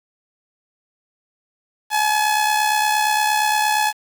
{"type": "tone with amplitude modulation", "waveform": "sawtooth", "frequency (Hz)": 851, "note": "G#5", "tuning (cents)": 42, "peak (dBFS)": -10, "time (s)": [1.9, 3.93], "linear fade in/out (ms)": 50, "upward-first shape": "sine", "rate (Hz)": 68.6, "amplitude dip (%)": 50, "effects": ["7-bit"]}